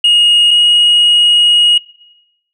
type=tone pair in turn; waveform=sine; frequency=2869 / 2886 Hz; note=F7 / F#7; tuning=+46 / -44 cents; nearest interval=unison; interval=10 cents; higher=second; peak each=-3 dBFS; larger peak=neither; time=0.04-0.51 / 0.51-1.78 s; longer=second; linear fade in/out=5 ms; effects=noise-tail reverb RT60 0.9 s tail -23 dB re dry + tanh soft clip ceiling -4 dBFS